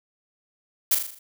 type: noise with echo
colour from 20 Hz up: blue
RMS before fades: -19 dBFS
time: 0.91-0.95 s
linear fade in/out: 5 ms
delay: 40 ms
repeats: 6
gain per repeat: -5 dB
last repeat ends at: 1.19 s
effects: none